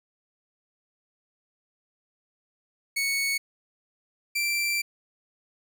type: tone pair in turn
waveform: sawtooth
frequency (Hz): 2217 / 2349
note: C#7 / D7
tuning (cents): 0 / 0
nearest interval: minor second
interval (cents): 100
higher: second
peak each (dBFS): -21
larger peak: neither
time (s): 2.96-3.38 / 4.35-4.82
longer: second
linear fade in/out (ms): 10
effects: none